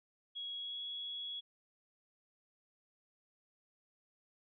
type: tone with pitch glide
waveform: sine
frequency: 3322 to 3351 Hz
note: G#7 to G#7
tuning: 0 to +15 cents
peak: -40 dBFS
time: 0.35-1.41 s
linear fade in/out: 20 ms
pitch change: +15 cents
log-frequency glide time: 0.55-0.82 s
effects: none